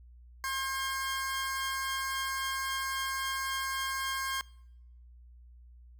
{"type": "tone pair together", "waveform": "sawtooth", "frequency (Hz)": [1069.9, 1603], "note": ["C6", "G6"], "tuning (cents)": [38, 38], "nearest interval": "perfect fifth", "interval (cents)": 700, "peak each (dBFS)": [-30, -32], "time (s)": [0.44, 4.41], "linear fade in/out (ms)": 0, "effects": ["noise-tail reverb RT60 0.8 s tail -24 dB re dry", "added 60 Hz sine -51 dBFS peak until 5.99 s"]}